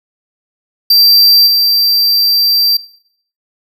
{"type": "tone with level steps", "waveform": "square", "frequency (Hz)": 4699, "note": "D8", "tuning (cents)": 0, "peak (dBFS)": [-5, -9], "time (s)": [0.9, 2.77], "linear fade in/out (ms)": 5, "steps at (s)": 1.46, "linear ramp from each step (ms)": 20, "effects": ["noise-tail reverb RT60 0.6 s tail -17 dB re dry"]}